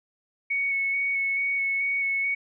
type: tone with vibrato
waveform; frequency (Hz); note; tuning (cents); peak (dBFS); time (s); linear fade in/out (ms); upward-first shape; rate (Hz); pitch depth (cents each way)
sine; 2217; C#7; 0; -23; 0.5-2.35; 10; square; 2.3; 11
effects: none